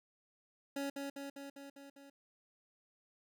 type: tone with echo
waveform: 25% pulse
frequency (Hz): 278.9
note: C#4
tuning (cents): +11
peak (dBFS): -33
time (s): 0.76-0.9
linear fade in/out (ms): 5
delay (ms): 200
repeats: 6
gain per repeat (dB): -3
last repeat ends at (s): 2.1
effects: none